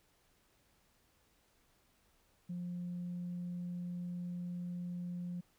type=tone; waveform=sine; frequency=176.5 Hz; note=F3; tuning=19 cents sharp; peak=-37 dBFS; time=2.49-5.41 s; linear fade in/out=10 ms; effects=tanh soft clip ceiling -35 dBFS + pink hiss -72 dBFS RMS until 5.58 s